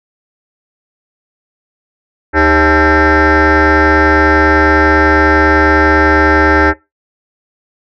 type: tone with frequency modulation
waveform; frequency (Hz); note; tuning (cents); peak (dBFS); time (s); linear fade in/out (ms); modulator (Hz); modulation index
sine; 635; D#5; +35; -4; 2.33-6.74; 50; 236; 5.1
effects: noise-tail reverb RT60 0.2 s tail -19 dB re dry + tanh soft clip ceiling -4 dBFS